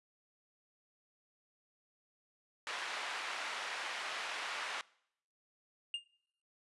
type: band-pass noise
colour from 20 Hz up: white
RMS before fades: -41 dBFS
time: 2.67-4.81 s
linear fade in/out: 0 ms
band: 780 to 2400 Hz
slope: 12 dB/octave
type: tone with exponential decay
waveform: triangle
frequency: 2819 Hz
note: F7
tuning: 16 cents sharp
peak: -30 dBFS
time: 5.94-6.06 s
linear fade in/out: 2 ms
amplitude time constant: 25 ms
effects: noise-tail reverb RT60 0.7 s tail -23 dB re dry + resampled to 24000 Hz